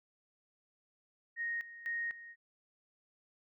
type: tone with tremolo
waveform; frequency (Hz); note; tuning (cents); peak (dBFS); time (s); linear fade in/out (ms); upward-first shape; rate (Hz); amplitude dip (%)
sine; 1864.7; A#6; 0; -34; 1.36-2.36; 50; square; 2; 80
effects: none

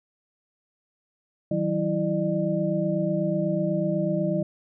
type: tone cluster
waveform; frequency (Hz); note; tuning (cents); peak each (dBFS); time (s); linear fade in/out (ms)
sine; 160.6 / 188.7 / 327.8 / 602; E3 / F#3 / E4 / D5; -45 / +34 / -10 / +43; -28 / -27 / -29 / -27; 1.51-4.43; 5
effects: none

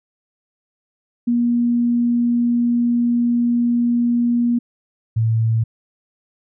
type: tone pair in turn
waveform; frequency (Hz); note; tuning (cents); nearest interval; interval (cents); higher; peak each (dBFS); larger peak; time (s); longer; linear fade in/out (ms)
sine; 238.7 / 112.65; A#3 / A2; +41 / +41; octave + minor second; 1300; first; -14; neither; 1.27-4.59 / 5.16-5.64; first; 10
effects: none

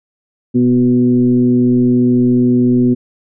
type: tone with frequency modulation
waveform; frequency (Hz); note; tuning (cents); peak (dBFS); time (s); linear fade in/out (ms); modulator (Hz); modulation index
sine; 247; B3; 0; -8; 0.54-2.95; 20; 123; 0.72
effects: none

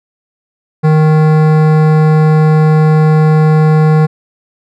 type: tone with hard clipping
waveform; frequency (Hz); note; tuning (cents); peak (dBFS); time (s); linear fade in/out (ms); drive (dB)
sine; 155.4; D#3; -2; -7; 0.83-4.07; 20; 16
effects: none

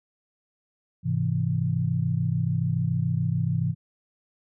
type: chord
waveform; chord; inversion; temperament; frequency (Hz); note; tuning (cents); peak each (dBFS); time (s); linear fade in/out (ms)
sine; Ab augmented; none; equal; 103.83 / 130.81 / 164.81; Ab2 / C3 / E3; 0 / 0 / 0; -28 / -26 / -26; 1.03-3.75; 50
effects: none

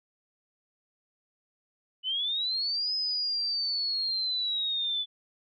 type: linear two-way sweep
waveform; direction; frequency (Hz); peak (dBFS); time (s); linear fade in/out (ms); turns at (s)
sine; up then down; 2960 to 5090 to 3456; -27; 2.03-5.06; 50; 2.94
effects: none

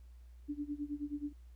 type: tone with tremolo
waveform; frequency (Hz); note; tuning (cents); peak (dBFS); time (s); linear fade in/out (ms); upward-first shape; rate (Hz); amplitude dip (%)
sine; 291.7; D4; -12; -34; 0.48-1.33; 20; sine; 9.4; 90
effects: added 60 Hz sine -52 dBFS peak until 1.55 s + pink hiss -75 dBFS RMS until 1.55 s

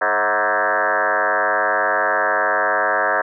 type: tone with frequency modulation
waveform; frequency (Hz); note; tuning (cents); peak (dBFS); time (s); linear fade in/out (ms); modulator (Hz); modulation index
sine; 1133; C#6; +37; -15; 0.01-3.22; 10; 99.2; 6.3
effects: none

